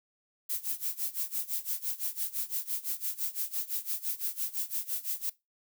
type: noise with tremolo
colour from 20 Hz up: violet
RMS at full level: -31 dBFS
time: 0.49-5.3 s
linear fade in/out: 10 ms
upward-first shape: sine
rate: 5.9 Hz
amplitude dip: 90%
effects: noise-tail reverb RT60 0.2 s tail -20 dB re dry